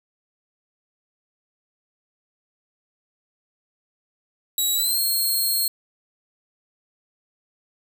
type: tone with pitch glide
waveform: 10% pulse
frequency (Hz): 3871 to 4246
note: B7 to C8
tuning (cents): -35 to +25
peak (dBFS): -13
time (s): 4.58-5.68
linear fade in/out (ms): 2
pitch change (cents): +160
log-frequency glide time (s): 4.74-4.99
effects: 7-bit